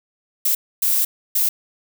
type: noise bursts at uneven times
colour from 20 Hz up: violet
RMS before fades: -18 dBFS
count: 3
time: 0.45-0.55 / 0.82-1.05 / 1.35-1.49 s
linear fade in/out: 5 ms
effects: none